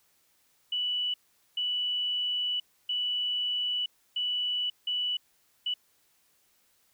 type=tone bursts at uneven times; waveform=sine; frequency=2960 Hz; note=F#7; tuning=in tune; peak=-27 dBFS; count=6; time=0.72-1.14 / 1.57-2.6 / 2.89-3.86 / 4.16-4.7 / 4.87-5.17 / 5.66-5.74 s; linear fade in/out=5 ms; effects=white hiss -68 dBFS RMS until 6.93 s